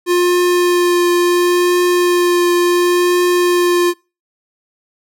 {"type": "tone with vibrato", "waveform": "square", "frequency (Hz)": 353.1, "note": "F4", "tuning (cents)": 19, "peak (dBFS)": -11, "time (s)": [0.06, 3.94], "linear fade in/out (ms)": 50, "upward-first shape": "triangle", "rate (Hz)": 0.71, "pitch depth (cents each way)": 13, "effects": ["noise-tail reverb RT60 0.3 s tail -24 dB re dry"]}